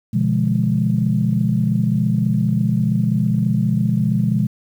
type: chord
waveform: sine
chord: B diminished seventh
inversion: none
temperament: equal with one note detuned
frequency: 123.47 / 146.83 / 172.61 / 207.7 Hz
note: B2 / D3 / F3 / Ab3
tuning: 0 / 0 / -20 / 0 cents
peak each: -19 / -23 / -20 / -19 dBFS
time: 0.13-4.47 s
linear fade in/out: 10 ms
effects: tanh soft clip ceiling -4 dBFS + 8-bit